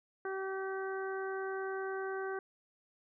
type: harmonic tone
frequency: 384.3 Hz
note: G4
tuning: 34 cents flat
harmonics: 1 / 2 / 3 / 4 / 5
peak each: -37 / -44 / -46 / -43 / -53 dBFS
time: 0.25-2.39 s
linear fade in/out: 2 ms
effects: none